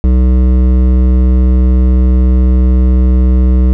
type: tone with hard clipping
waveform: triangle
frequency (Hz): 63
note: B1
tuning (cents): +35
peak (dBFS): -7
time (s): 0.04-3.73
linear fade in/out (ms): 0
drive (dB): 16
effects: none